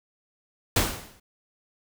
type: noise with exponential decay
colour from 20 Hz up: pink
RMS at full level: -19 dBFS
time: 0.76-1.2 s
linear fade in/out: 5 ms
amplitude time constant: 94 ms
effects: none